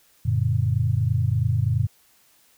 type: chord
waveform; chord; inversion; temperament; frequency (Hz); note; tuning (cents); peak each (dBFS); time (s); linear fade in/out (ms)
sine; Gb augmented; none; just; 92.5 / 115.62 / 144.53; Gb2 / Bb2 / D3; 0 / -14 / -27; -24 / -21 / -26; 0.25-1.87; 10
effects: white hiss -59 dBFS RMS until 2.57 s